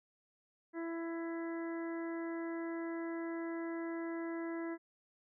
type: harmonic tone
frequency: 332.7 Hz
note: E4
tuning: 16 cents sharp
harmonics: 1 / 2 / 3 / 4 / 5 / 6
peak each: -38 / -48 / -51 / -54 / -52 / -53 dBFS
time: 0.73-4.78 s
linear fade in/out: 50 ms
effects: none